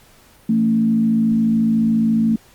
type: tone with frequency modulation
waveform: sine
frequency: 223.9 Hz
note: A3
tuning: 30 cents sharp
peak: -13 dBFS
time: 0.49-2.36 s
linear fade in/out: 5 ms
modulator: 54.1 Hz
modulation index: 0.53
effects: pink hiss -50 dBFS RMS until 2.54 s + Opus 48 kbps